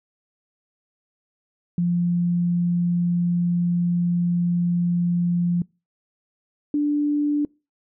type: tone pair in turn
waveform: sine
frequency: 174.2 / 293.4 Hz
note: F3 / D4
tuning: -4 / -2 cents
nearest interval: major sixth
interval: 902 cents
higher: second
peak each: -18 dBFS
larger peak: neither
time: 1.78-5.62 / 6.74-7.45 s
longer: first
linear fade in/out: 2 ms
effects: noise-tail reverb RT60 0.3 s tail -26 dB re dry